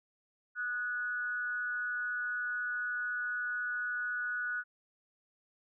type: tone with amplitude modulation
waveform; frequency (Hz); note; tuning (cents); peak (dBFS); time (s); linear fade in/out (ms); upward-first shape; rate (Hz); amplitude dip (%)
sine; 1469; F#6; -13; -30; 0.55-4.64; 50; sine; 234; 55
effects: none